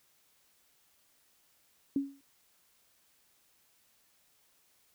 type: tone with exponential decay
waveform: sine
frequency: 277.2 Hz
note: C#4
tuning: in tune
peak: -24 dBFS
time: 1.96-2.21 s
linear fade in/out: 2 ms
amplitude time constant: 53 ms
effects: white hiss -69 dBFS RMS until 4.94 s